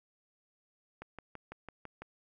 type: click train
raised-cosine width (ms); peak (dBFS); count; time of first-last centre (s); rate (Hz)
0.5; -29; 7; 1.02-2.02; 6
effects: none